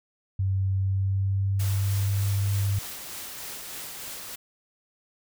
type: tone with pitch glide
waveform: sine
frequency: 96 to 99.73 Hz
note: G2 to G2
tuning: -36 to +30 cents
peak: -22 dBFS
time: 0.39-2.79 s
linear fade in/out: 5 ms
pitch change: +66 cents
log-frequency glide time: 0.77-2.23 s
type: noise with tremolo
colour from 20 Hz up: white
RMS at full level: -37 dBFS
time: 1.59-4.36 s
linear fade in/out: 10 ms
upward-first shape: sine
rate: 3.3 Hz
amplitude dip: 25%
effects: none